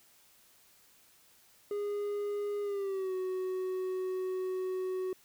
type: tone with pitch glide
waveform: triangle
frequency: 410.5 to 372.1 Hz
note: G#4 to F#4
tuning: -20 to +10 cents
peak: -30 dBFS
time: 1.71-5.13 s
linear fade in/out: 2 ms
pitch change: -170 cents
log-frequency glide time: 2.62-3.14 s
effects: white hiss -63 dBFS RMS until 5.24 s